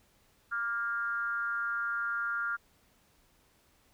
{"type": "tone with frequency modulation", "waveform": "sine", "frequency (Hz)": 1399, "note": "F6", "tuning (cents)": 3, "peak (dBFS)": -30, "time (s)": [0.51, 2.57], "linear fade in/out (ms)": 20, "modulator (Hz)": 224, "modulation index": 0.62, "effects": ["pink hiss -67 dBFS RMS until 3.93 s"]}